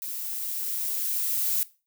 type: noise with level ramp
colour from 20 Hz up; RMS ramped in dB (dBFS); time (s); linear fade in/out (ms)
violet; -34 to -25; 0.02-1.63; 0
effects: noise-tail reverb RT60 0.3 s tail -18 dB re dry